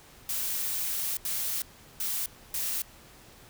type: noise bursts at uneven times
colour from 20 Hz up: blue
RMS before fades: -31 dBFS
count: 4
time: 0.29-1.17 / 1.25-1.62 / 2-2.26 / 2.54-2.82 s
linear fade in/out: 2 ms
effects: pink hiss -53 dBFS RMS until 3.49 s